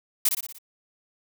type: noise with echo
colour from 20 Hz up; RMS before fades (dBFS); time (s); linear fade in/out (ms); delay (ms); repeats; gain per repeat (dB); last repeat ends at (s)
blue; -20; 0.25-0.29; 5; 59; 5; -5; 0.585
effects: none